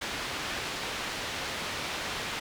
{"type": "low-pass noise", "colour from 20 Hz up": "white", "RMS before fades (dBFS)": -35, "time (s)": [0.01, 2.4], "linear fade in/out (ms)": 10, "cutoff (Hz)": 3500, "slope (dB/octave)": 12, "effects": []}